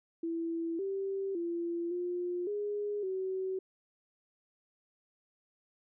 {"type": "tone with pitch steps", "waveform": "sine", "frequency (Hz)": [332, 389.9, 340.9, 354.4, 412.9, 377.6], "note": ["E4", "G4", "F4", "F4", "G#4", "F#4"], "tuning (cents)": [12, -9, -42, 25, -10, 35], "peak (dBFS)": -32, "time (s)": [0.23, 3.59], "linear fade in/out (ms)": 5, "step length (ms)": 560, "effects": []}